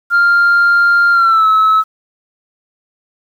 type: tone with pitch glide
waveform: sine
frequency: 1396.9 to 1295.8 Hz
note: F6 to E6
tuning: 0 to -30 cents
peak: -5 dBFS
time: 0.1-1.84 s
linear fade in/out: 50 ms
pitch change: -130 cents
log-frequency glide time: 1.12-1.47 s
effects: tanh soft clip ceiling -5 dBFS + 7-bit